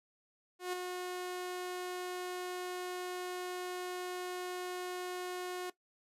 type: tone with ADSR envelope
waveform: sawtooth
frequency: 362 Hz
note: F#4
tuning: 38 cents flat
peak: -29 dBFS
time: 0.59-5.7 s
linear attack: 140 ms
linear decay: 7 ms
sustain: -5 dB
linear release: 4 ms
effects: noise-tail reverb RT60 0.1 s tail -17 dB re dry + resampled to 32000 Hz